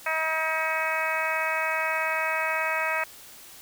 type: harmonic tone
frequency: 318.4 Hz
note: D#4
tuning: 40 cents sharp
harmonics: 2 / 3 / 4 / 5 / 6 / 7 / 8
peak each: -32 / -32 / -32 / -32 / -32 / -32 / -32 dBFS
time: 0.06-3.04 s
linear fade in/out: 5 ms
effects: white hiss -47 dBFS RMS until 3.61 s